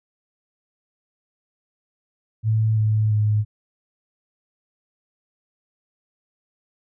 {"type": "tone with pitch steps", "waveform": "sine", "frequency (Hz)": [110, 108.05, 106.13], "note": ["A2", "A2", "G#2"], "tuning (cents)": [0, -31, 38], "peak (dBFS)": -16, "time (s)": [2.43, 3.45], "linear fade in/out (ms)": 50, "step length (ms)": 340, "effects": []}